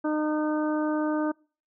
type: harmonic tone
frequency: 305.3 Hz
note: D#4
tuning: 33 cents flat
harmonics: 1 / 2 / 3 / 4 / 5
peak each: -25 / -31 / -35 / -37 / -39 dBFS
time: 0.04-1.32 s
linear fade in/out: 10 ms
effects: noise-tail reverb RT60 0.4 s tail -26 dB re dry